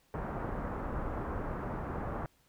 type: low-pass noise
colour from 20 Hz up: pink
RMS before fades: -37 dBFS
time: 0.14-2.26 s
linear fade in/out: 0 ms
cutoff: 1400 Hz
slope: 24 dB/octave
effects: pink hiss -69 dBFS RMS until 2.48 s